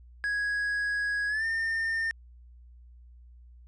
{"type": "tone with pitch glide", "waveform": "triangle", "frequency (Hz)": [1661.2, 1811.6], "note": ["G#6", "A#6"], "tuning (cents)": [0, -50], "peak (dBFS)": -25, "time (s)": [0.24, 2.11], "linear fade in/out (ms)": 0, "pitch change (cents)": 150, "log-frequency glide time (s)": [1.28, 1.45], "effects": ["added 60 Hz sine -49 dBFS peak until 3.67 s", "resampled to 22050 Hz"]}